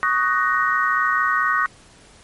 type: chord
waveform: sine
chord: D# minor seventh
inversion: third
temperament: just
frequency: 1120.1 / 1244.5 / 1493.4 / 1866.8 Hz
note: C#6 / D#6 / F#6 / A#6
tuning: +18 / 0 / +16 / +2 cents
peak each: -22 dBFS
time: 0.03-1.66 s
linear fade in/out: 0 ms
effects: pink hiss -49 dBFS RMS until 2.23 s + MP3 48 kbps